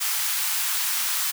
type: high-pass noise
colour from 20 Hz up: white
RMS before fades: -25 dBFS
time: 0-1.32 s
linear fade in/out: 20 ms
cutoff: 920 Hz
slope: 24 dB/octave
effects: none